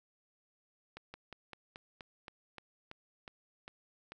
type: slowing click train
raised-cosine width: 0.3 ms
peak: -30 dBFS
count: 12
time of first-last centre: 0.97-4.12 s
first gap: 170 ms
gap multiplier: 1.1
effects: none